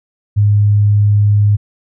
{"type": "tone", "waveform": "sine", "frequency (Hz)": 103.4, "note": "G#2", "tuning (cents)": -7, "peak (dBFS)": -7, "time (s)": [0.36, 1.57], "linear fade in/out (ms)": 20, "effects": []}